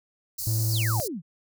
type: band-stop noise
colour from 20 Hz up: white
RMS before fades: -32 dBFS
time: 0.38-1.08 s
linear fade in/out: 10 ms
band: 140 to 4200 Hz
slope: 96 dB/octave
type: tone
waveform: triangle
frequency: 110.8 Hz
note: A2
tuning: 13 cents sharp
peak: -21 dBFS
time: 0.47-1 s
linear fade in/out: 0 ms
type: exponential sweep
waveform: sine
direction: down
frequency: 6272 to 143 Hz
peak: -30 dBFS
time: 0.69-1.22 s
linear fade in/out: 50 ms
effects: none